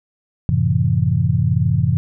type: chord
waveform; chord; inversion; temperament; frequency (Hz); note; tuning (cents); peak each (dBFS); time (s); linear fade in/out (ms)
sine; F# half-diminished seventh; none; just; 92.5 / 111 / 133.2 / 166.5; F#2 / A2 / C3 / E3; 0 / +16 / +31 / +18; -20 / -19 / -18 / -20; 0.49-1.97; 0
effects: none